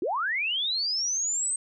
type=linear sweep; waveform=sine; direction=up; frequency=298.4 to 8372 Hz; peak=-25 dBFS; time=0.02-1.56 s; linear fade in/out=2 ms; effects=none